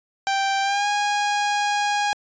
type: tone with pitch glide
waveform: sawtooth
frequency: 784 to 822.5 Hz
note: G5 to G#5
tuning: 0 to -17 cents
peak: -16 dBFS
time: 0.27-2.13 s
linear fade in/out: 0 ms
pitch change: +83 cents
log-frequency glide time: 0.62-0.87 s
effects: resampled to 16000 Hz